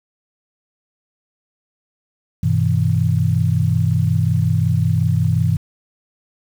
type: chord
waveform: sine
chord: E minor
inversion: first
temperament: equal with one note detuned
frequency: 98 / 123.47 / 160.96 Hz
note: G2 / B2 / E3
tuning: 0 / 0 / -41 cents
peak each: -18 dBFS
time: 2.43-5.57 s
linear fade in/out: 5 ms
effects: 7-bit